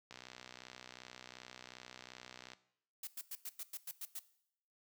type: click train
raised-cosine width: 0.2 ms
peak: -32 dBFS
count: 153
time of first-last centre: 0.11-2.534 s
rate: 62.7 Hz
type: noise bursts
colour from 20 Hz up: blue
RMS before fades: -44 dBFS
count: 9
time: 3.03-4.193 s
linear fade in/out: 5 ms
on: 43 ms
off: 97 ms
effects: noise-tail reverb RT60 0.7 s tail -17 dB re dry + high-pass 100 Hz 12 dB/octave